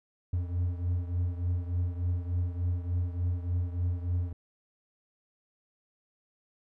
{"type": "beating tone pair", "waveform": "triangle", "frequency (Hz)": [87.31, 90.71], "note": ["F2", "F#2"], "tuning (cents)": [0, -34], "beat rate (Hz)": 3.4, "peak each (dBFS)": [-27, -32], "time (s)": [0.33, 4.33], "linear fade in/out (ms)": 5, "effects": []}